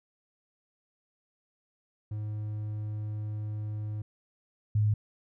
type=tone pair in turn; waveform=triangle / sine; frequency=106.2 / 105.71 Hz; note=G#2 / G#2; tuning=+39 / +31 cents; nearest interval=unison; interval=8 cents; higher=first; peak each=-30 / -22 dBFS; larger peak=second; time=2.11-4.02 / 4.75-4.94 s; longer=first; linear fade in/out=5 ms; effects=none